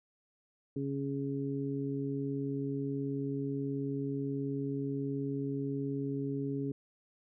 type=harmonic tone; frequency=138.59 Hz; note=C#3; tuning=in tune; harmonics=1 / 2 / 3; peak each=-37 / -35 / -39 dBFS; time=0.76-6.72 s; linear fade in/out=5 ms; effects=none